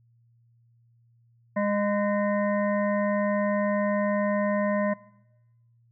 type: harmonic tone with a mistuned harmonic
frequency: 204.5 Hz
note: G#3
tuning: 26 cents flat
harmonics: 1 / 3 / 5 / 7 / 9 / 10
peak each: -26 / -26 / -32 / -44 / -35 / -43 dBFS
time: 1.56-4.94 s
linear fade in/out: 10 ms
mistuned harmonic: 7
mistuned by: +91 cents
effects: noise-tail reverb RT60 1.0 s tail -22 dB re dry + added 117 Hz sine -59 dBFS peak until 5.91 s